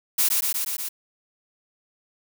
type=noise with echo; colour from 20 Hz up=blue; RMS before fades=-20 dBFS; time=0.18-0.29 s; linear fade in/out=10 ms; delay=120 ms; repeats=5; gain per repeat=-2 dB; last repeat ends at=0.89 s; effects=none

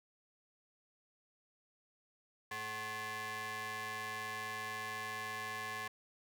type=ring-modulated tone; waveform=sawtooth; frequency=323.8 Hz; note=E4; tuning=31 cents flat; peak=-33 dBFS; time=2.51-5.88 s; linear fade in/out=5 ms; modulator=1400 Hz; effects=none

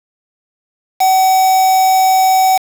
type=tone with quantisation; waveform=triangle; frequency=757 Hz; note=F#5; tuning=39 cents sharp; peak=-6 dBFS; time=1-2.58 s; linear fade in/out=10 ms; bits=3; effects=none

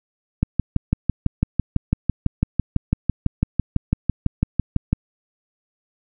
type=click train; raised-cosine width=5 ms; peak=-4 dBFS; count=28; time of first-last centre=0.43-4.93 s; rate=6 Hz; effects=none

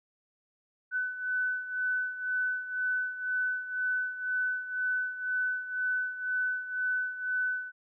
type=beating tone pair; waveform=sine; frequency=1502 / 1504 Hz; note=F#6 / F#6; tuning=+26 / +28 cents; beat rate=2 Hz; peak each=-30 / -35 dBFS; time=0.91-7.72 s; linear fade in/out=50 ms; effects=none

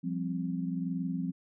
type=chord; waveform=sine; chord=F suspended second; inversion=none; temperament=equal; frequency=174.61 / 196 / 261.6 Hz; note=F3 / G3 / C4; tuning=0 / 0 / 0 cents; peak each=-33 / -38 / -35 dBFS; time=0.03-1.32 s; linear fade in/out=20 ms; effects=none

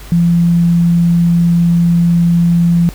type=tone; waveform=sine; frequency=170.9 Hz; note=F3; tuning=37 cents flat; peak=-7 dBFS; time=0.12-2.89 s; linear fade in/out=0 ms; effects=added 50 Hz sine -30 dBFS peak until 2.94 s + pink hiss -36 dBFS RMS until 2.94 s

